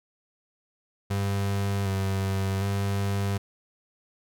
35% pulse tone with vibrato, 98 Hz, G2, in tune, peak -23 dBFS, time 1.1-3.38 s, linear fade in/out 10 ms, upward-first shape square, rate 0.66 Hz, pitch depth 23 cents each way, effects none

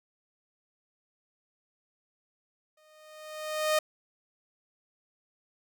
sawtooth tone with exponential growth, 617 Hz, D#5, 15 cents flat, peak -18 dBFS, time 2.77-3.79 s, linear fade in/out 5 ms, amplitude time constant 220 ms, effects none

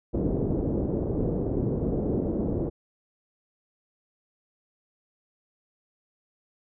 white low-pass noise, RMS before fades -27 dBFS, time 0.13-2.7 s, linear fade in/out 20 ms, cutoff 430 Hz, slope 24 dB/octave, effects none

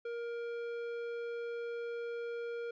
triangle tone with tanh clipping, 470 Hz, A#4, 14 cents sharp, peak -39 dBFS, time 0.05-2.71 s, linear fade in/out 5 ms, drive 16 dB, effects none

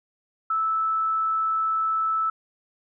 sine tone, 1312 Hz, E6, 9 cents flat, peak -21 dBFS, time 0.5-2.3 s, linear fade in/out 5 ms, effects none

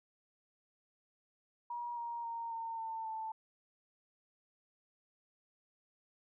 sine tone with pitch steps, 955 / 940.2 / 925.7 / 911.3 / 897.2 / 883.4 Hz, A#5 / A#5 / A#5 / A#5 / A5 / A5, +42 / +15 / -12 / -39 / +34 / +7 cents, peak -38 dBFS, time 1.7-3.32 s, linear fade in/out 5 ms, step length 270 ms, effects none

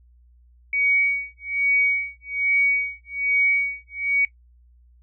sine tone with tremolo, 2251 Hz, C#7, 26 cents sharp, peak -16 dBFS, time 0.73-4.25 s, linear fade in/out 2 ms, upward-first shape sine, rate 1.2 Hz, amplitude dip 100%, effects noise-tail reverb RT60 0.1 s tail -17 dB re dry + added 60 Hz sine -51 dBFS peak until 5.02 s

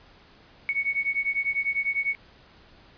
sine beating tone pair, 2217 / 2227 Hz, C#7 / C#7, 0 / +7 cents, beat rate 10 Hz, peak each -27 dBFS, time 0.69-2.15 s, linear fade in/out 0 ms, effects pink hiss -54 dBFS RMS until 2.97 s + resampled to 11025 Hz

